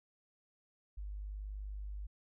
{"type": "tone", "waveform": "sine", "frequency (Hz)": 50.5, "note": "G#1", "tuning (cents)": -48, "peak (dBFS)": -40, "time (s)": [0.97, 2.07], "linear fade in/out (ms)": 10, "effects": []}